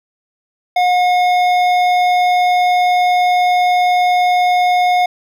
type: tone with hard clipping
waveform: sine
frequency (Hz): 721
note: F#5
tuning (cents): -45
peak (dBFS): -12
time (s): 0.76-5.06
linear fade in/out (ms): 5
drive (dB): 11
effects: none